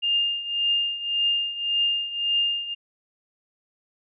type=tone with tremolo; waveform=sine; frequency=2813 Hz; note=F7; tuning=12 cents sharp; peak=-18 dBFS; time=0.02-2.75 s; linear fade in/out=20 ms; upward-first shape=triangle; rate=1.8 Hz; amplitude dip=80%; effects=none